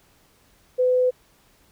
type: tone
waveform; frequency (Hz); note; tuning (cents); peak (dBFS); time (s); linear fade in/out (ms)
sine; 504; B4; +35; -16; 0.78-1.11; 20
effects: pink hiss -59 dBFS RMS until 1.71 s